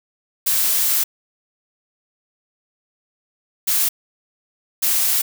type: noise bursts at uneven times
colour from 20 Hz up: blue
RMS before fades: -18 dBFS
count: 3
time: 0.46-1.04 / 3.67-3.89 / 4.82-5.22 s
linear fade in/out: 10 ms
effects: none